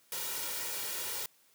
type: noise with comb filter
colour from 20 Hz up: white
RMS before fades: -37 dBFS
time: 0.12-1.26 s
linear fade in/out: 2 ms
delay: 2.1 ms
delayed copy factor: +0.6
effects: white hiss -66 dBFS RMS until 1.54 s + high-pass 150 Hz 12 dB/octave